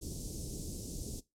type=band-stop noise; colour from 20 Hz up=pink; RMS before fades=-41 dBFS; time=0.01-1.21 s; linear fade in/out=20 ms; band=420 to 5500 Hz; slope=24 dB/octave; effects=noise-tail reverb RT60 0.2 s tail -18 dB re dry + low-pass 10000 Hz 12 dB/octave